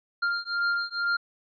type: beating tone pair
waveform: square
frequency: 1396.9 / 1399.1 Hz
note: F6 / F6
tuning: 0 / +3 cents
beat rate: 2.2 Hz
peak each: -29 dBFS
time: 0.22-1.17 s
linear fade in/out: 10 ms
effects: resampled to 11025 Hz